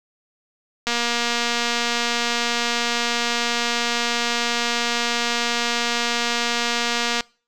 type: click train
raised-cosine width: 0.2 ms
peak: -5 dBFS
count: 1503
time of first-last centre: 0.87-7.208 s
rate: 237 Hz
effects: noise-tail reverb RT60 0.4 s tail -25 dB re dry